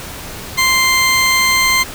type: tone pair together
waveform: 20% pulse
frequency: 1046.5 / 2093 Hz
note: C6 / C7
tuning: 0 / 0 cents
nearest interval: octave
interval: 1200 cents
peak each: -10 dBFS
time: 0.57-1.84 s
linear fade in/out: 20 ms
effects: pink hiss -29 dBFS RMS until 1.94 s